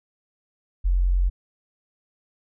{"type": "tone", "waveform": "sine", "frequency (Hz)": 44.94, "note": "F#1", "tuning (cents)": -50, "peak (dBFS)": -17, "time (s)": [0.84, 1.3], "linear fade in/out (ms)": 20, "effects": []}